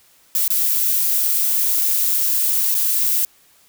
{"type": "noise with dropouts", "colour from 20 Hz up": "violet", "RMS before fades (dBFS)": -18, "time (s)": [0.35, 3.25], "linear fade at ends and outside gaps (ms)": 0, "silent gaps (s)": [[0.479, 0.504], [2.744, 2.75]], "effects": ["white hiss -54 dBFS RMS until 3.68 s"]}